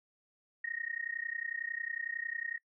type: tone with amplitude modulation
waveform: sine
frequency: 1864.7 Hz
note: A#6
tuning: in tune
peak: -32 dBFS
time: 0.64-2.58 s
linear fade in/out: 5 ms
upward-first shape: sine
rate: 31 Hz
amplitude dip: 95%
effects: noise-tail reverb RT60 0.1 s tail -23 dB re dry